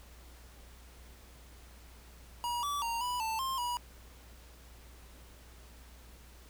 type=tone with pitch steps; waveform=square; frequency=959 / 1152 / 928 / 985 / 889 / 1058 / 970 Hz; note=A#5 / D6 / A#5 / B5 / A5 / C6 / B5; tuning=+49 / -34 / -8 / -5 / +18 / +19 / -31 cents; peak=-33 dBFS; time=2.44-3.77 s; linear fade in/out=0 ms; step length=190 ms; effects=added 60 Hz sine -53 dBFS peak until 6.49 s + pink hiss -58 dBFS RMS until 6.49 s